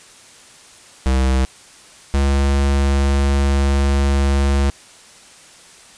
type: tone pair in turn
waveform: square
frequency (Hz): 65.4 / 69.29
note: C2 / C#2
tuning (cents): 0 / 0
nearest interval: minor second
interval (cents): 100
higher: second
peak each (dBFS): -14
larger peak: neither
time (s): 1.06-1.45 / 2.14-4.7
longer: second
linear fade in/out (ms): 0
effects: white hiss -44 dBFS RMS until 5.97 s + resampled to 22050 Hz